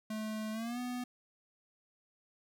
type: tone with pitch glide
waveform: square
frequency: 216.5 to 247.3 Hz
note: A3 to B3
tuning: -28 to +3 cents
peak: -37 dBFS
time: 0.1-1.04 s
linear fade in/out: 5 ms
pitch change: +231 cents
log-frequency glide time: 0.52-0.79 s
effects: none